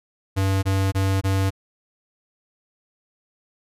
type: tone bursts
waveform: square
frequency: 96.5 Hz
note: G2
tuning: 27 cents flat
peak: -19 dBFS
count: 4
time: 0.36-1.506 s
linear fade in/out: 20 ms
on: 270 ms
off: 22 ms
effects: resampled to 32000 Hz